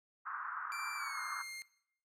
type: band-pass noise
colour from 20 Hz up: pink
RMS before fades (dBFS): -42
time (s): 0.25-1.43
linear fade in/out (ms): 20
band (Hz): 1100 to 1500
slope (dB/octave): 48
type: tone with pitch glide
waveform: sawtooth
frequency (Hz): 2349 to 2117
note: D7 to C7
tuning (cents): 0 to +20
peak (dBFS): -40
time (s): 0.72-1.62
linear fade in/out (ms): 0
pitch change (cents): -180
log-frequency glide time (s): 0.96-1.22
effects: noise-tail reverb RT60 0.7 s tail -19 dB re dry + low-pass 12000 Hz 12 dB/octave